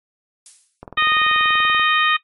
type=noise with exponential decay; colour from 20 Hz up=violet; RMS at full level=-33 dBFS; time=0.46-0.85 s; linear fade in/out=1 ms; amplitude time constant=84 ms
type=click train; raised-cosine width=1 ms; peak=-20 dBFS; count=21; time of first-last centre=0.83-1.796 s; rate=20.7 Hz
type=harmonic tone; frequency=619 Hz; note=D#5; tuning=9 cents flat; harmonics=2 / 3 / 4 / 5 / 6; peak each=-18 / -20 / -21 / -22 / -23 dBFS; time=0.97-2.17 s; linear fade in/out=10 ms
effects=noise-tail reverb RT60 0.1 s tail -17 dB re dry + MP3 48 kbps